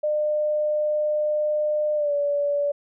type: tone with pitch glide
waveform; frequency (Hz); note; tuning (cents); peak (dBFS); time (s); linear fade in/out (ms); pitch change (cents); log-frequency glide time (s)
sine; 603 to 575.8; D5 to D5; +46 to -34; -20; 0.03-2.72; 10; -80; 1.95-2.13
effects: none